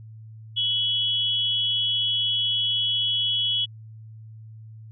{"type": "tone pair together", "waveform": "sine", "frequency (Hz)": [2981, 3335], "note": ["F#7", "G#7"], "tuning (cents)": [12, 7], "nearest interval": "major second", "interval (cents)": 195, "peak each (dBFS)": [-25, -23], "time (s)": [0.56, 3.66], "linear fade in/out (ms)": 20, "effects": ["added 110 Hz sine -40 dBFS peak until 4.91 s"]}